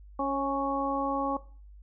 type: harmonic tone with a mistuned harmonic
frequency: 276.8 Hz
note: C#4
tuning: 2 cents flat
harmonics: 1 / 2 / 3 / 4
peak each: -32 / -32 / -32 / -32 dBFS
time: 0.19-1.37 s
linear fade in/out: 5 ms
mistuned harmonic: 2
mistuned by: -20 cents
effects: noise-tail reverb RT60 0.4 s tail -17 dB re dry + added 50 Hz sine -47 dBFS peak until 1.82 s